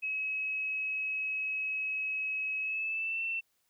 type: tone with pitch glide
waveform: sine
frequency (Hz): 2562 to 2686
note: E7 to E7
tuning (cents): -50 to +32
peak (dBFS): -31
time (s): 0.02-3.41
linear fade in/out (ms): 20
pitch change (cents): +82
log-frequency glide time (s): 2.6-3.22
effects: white hiss -75 dBFS RMS until 3.69 s